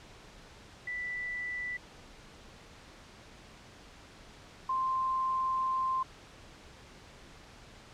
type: tone pair in turn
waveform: sine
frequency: 1975.5 / 1046.5 Hz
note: B6 / C6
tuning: 0 / 0 cents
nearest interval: major seventh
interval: 1100 cents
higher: first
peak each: -34 / -28 dBFS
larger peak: second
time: 0.87-1.77 / 4.69-6.03 s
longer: second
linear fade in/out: 5 ms
effects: pink hiss -53 dBFS RMS until 7.93 s + low-pass 6000 Hz 12 dB/octave